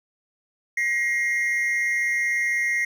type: tone pair together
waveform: triangle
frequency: 1901 / 2121 Hz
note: A#6 / C7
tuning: +33 / +23 cents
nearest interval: major second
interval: 190 cents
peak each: -22 dBFS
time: 0.77-2.85 s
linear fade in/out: 5 ms
effects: none